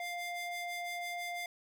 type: ring-modulated tone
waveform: square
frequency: 698.5 Hz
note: F5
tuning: in tune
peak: -35 dBFS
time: 0-1.46 s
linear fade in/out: 2 ms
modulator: 1400 Hz
effects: none

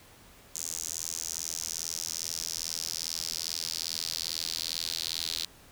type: tone with high-pass filter sweep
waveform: sawtooth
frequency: 82.41 Hz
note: E2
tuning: in tune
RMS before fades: -35 dBFS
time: 0.55-5.45 s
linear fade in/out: 0 ms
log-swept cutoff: 6700 to 4100 Hz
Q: 3.8
effects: pink hiss -55 dBFS RMS until 5.71 s

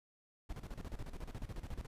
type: noise with tremolo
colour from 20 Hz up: brown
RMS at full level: -42 dBFS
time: 0.49-1.87 s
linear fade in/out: 10 ms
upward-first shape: square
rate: 14 Hz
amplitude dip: 75%
effects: resampled to 32000 Hz

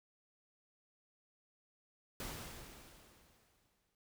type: noise with exponential decay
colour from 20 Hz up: pink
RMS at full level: -43 dBFS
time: 2.2-3.95 s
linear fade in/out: 1 ms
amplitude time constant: 380 ms
effects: none

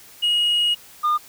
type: tone pair in turn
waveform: sine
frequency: 2886 / 1213.4 Hz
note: F#7 / D#6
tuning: -44 / -44 cents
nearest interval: octave + minor third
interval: 1500 cents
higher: first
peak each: -14 dBFS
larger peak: neither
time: 0.22-0.75 / 1.03-1.18 s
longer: first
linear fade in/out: 20 ms
effects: tanh soft clip ceiling -15 dBFS + white hiss -46 dBFS RMS until 1.28 s

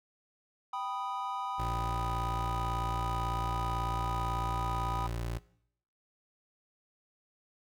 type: chord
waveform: triangle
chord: G augmented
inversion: none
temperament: equal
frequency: 784 / 987.8 / 1244.5 Hz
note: G5 / B5 / D#6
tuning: 0 / 0 / 0 cents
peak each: -37 / -35 / -37 dBFS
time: 0.73-5.07 s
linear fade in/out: 5 ms
type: tone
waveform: 25% pulse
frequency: 58.1 Hz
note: A#1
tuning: 5 cents flat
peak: -30 dBFS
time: 1.58-5.39 s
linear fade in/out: 20 ms
effects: noise-tail reverb RT60 0.7 s tail -20 dB re dry

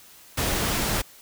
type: noise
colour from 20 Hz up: pink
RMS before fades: -25 dBFS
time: 0.37-1.02 s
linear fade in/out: 10 ms
effects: white hiss -50 dBFS RMS until 1.21 s

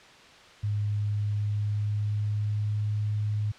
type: tone with pitch glide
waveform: sine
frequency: 103.83 to 105.22 Hz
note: G#2 to G#2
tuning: 0 to +23 cents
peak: -25 dBFS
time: 0.63-3.52 s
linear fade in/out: 10 ms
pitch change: +23 cents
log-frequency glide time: 1.33-2.88 s
effects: white hiss -51 dBFS RMS until 3.58 s + low-pass 4000 Hz 12 dB/octave

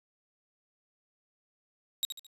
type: tone with echo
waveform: sawtooth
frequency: 3800 Hz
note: A#7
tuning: 33 cents sharp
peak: -24 dBFS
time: 2.03-2.05 s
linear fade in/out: 0 ms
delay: 72 ms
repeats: 3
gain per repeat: -8 dB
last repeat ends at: 2.266 s
effects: resampled to 32000 Hz

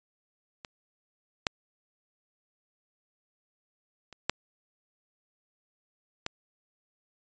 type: clicks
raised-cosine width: 0.2 ms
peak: -23 / -7 / -29 / -7 / -14 dBFS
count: 5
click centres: 0.648 / 1.468 / 4.127 / 4.296 / 6.264 s
effects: resampled to 16000 Hz

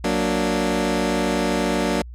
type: chord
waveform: 20% pulse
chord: Gb augmented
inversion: none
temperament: equal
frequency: 185 / 233.1 / 293.7 Hz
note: Gb3 / Bb3 / D4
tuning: 0 / 0 / 0 cents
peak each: -19 / -19 / -19 dBFS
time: 0.04-2.02 s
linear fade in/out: 5 ms
effects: added 60 Hz sine -34 dBFS peak until 2.14 s + low-pass 10000 Hz 12 dB/octave

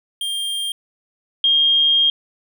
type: tone pair in turn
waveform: square / sine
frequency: 3200 / 3226 Hz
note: G7 / G7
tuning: +35 / +49 cents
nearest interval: unison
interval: 14 cents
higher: second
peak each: -22 / -12 dBFS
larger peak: second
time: 0.21-0.72 / 1.44-2.1 s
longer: second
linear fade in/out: 2 ms
effects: none

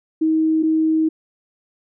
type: tone pair in turn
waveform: sine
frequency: 317.1 / 317.1 Hz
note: D#4 / D#4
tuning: +33 / +33 cents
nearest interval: unison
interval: 0 cents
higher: neither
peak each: -14 dBFS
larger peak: neither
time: 0.21-0.63 / 0.63-1.09 s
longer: second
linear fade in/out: 10 ms
effects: none

